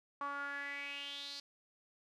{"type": "tone with band-pass filter sweep", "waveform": "sawtooth", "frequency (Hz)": 282.9, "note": "C#4", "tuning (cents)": 35, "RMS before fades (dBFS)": -43, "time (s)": [0.21, 1.4], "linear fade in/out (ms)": 2, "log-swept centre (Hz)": [1100, 4600], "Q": 6.2, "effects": []}